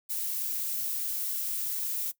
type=noise; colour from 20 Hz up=violet; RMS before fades=-32 dBFS; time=0.09-2.12 s; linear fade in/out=20 ms; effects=noise-tail reverb RT60 0.1 s tail -19 dB re dry